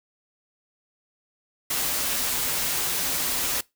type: noise with comb filter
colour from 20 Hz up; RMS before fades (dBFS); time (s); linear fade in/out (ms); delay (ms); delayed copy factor
white; -26; 1.7-3.61; 5; 9.5; -0.5
effects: noise-tail reverb RT60 0.2 s tail -22 dB re dry